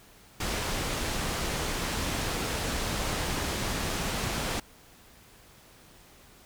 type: low-pass noise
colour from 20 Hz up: pink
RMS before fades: -31 dBFS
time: 0.4-4.6 s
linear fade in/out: 5 ms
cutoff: 9300 Hz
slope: 12 dB/octave
effects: pink hiss -55 dBFS RMS until 6.45 s